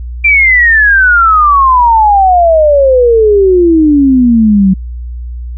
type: exponential sweep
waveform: sine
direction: down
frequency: 2378 to 185 Hz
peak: -3 dBFS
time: 0.24-4.74 s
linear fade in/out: 10 ms
effects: added 60 Hz sine -18 dBFS peak until 5.57 s